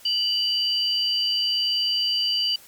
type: tone pair together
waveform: sine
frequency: 2960 / 4699 Hz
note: F#7 / D8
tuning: 0 / 0 cents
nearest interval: minor sixth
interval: 800 cents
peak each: -23 dBFS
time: 0.05-2.56 s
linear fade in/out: 5 ms
effects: white hiss -49 dBFS RMS until 2.67 s + MP3 96 kbps